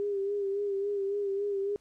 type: tone with vibrato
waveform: sine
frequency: 400.4 Hz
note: G4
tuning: 37 cents sharp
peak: -28 dBFS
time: 0-1.76 s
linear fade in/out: 0 ms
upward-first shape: sine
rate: 3.6 Hz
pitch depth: 43 cents each way
effects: pink hiss -68 dBFS RMS until 1.8 s + low-pass 10000 Hz 12 dB/octave